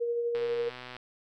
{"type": "tone with tremolo", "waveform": "sine", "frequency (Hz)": 472.3, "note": "A#4", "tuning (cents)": 23, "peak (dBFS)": -26, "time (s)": [0, 0.7], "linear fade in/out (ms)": 20, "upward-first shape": "sine", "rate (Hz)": 12, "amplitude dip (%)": 30}
{"type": "click train", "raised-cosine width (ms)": 0.3, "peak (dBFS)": -26, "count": 78, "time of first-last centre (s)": [0.35, 0.966], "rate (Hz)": 125}
{"effects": []}